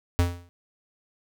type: tone with exponential decay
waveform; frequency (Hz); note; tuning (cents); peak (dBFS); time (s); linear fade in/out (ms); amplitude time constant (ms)
square; 87.31; F2; 0; -16; 0.19-0.49; 0; 64
effects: none